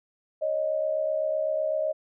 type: tone pair together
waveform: sine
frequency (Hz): 554.4 / 622.3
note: C#5 / D#5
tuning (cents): 0 / 0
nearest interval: major second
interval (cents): 200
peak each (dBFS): -30 / -25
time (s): 0.41-1.93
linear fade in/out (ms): 20
effects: none